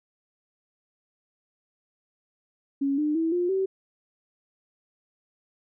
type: tone with pitch steps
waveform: sine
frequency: 277.2 / 300.5 / 325.9 / 353.3 / 383.1 Hz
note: C#4 / D4 / E4 / F4 / G4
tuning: 0 / +40 / -20 / +20 / -40 cents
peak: -22 dBFS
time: 2.81-3.66 s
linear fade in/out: 10 ms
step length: 170 ms
effects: none